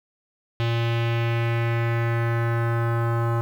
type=tone with low-pass filter sweep; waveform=square; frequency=116.54 Hz; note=A#2; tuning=in tune; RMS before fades=-23 dBFS; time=0.6-3.41 s; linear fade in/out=0 ms; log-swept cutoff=3300 to 1200 Hz; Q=2.4; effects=8-bit